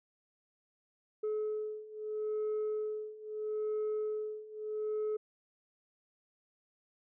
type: beating tone pair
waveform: sine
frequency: 427.5 / 428.27 Hz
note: A4 / A4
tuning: -50 / -47 cents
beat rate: 0.77 Hz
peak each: -36 / -34 dBFS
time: 1.23-5.17 s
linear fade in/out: 10 ms
effects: tanh soft clip ceiling -30 dBFS